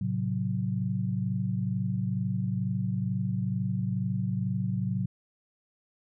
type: chord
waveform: sine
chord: F# diminished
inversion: first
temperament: just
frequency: 111 / 133.2 / 185 Hz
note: A2 / C3 / F#3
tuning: +16 / +31 / 0 cents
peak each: -31 / -32 / -30 dBFS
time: 0.01-5.06 s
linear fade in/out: 5 ms
effects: none